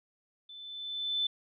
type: tone with level ramp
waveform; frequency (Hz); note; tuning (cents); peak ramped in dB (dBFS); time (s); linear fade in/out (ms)
sine; 3520; A7; 0; -46 to -26; 0.49-1.27; 5
effects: none